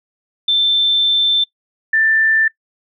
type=tone pair in turn; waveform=sine; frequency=3550 / 1775 Hz; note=A7 / A6; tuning=+15 / +15 cents; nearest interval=octave; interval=1200 cents; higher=first; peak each=-11 dBFS; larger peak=neither; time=0.48-1.44 / 1.93-2.48 s; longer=first; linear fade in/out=5 ms; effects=noise-tail reverb RT60 0.1 s tail -21 dB re dry